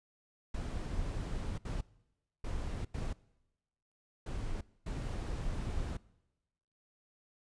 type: noise bursts at uneven times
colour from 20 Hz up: brown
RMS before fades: -37 dBFS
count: 6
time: 0.54-1.58 / 1.65-1.81 / 2.44-2.85 / 2.94-3.13 / 4.26-4.61 / 4.86-5.97 s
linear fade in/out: 5 ms
effects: noise-tail reverb RT60 1.0 s tail -22 dB re dry + resampled to 22050 Hz